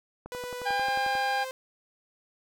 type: click train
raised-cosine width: 1 ms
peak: -26 dBFS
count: 11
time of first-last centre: 0.26-1.153 s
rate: 11.2 Hz
type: tone with pitch glide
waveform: sawtooth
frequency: 493.9 to 520.6 Hz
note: B4 to C5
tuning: 0 to -9 cents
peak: -31 dBFS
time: 0.32-1.51 s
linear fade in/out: 0 ms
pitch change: +91 cents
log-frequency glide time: 0.72-0.85 s
type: harmonic tone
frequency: 803 Hz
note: G5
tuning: 41 cents sharp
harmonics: 1 / 2 / 3 / 4 / 5 / 6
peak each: -27 / -31 / -39 / -42 / -43 / -42 dBFS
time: 0.65-1.45 s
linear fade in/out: 20 ms
effects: none